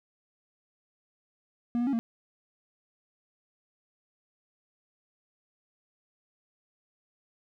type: tone with pitch steps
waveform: triangle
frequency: 238.3 / 241.9 / 277.2 / 229.8 Hz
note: A#3 / B3 / C#4 / A#3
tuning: +38 / -36 / 0 / -25 cents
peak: -23 dBFS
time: 1.75-1.99 s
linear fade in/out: 0 ms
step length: 60 ms
effects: none